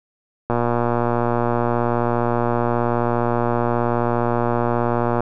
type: click train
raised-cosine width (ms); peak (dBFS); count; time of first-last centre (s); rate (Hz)
1; -6; 561; 0.5-5.206; 119
effects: none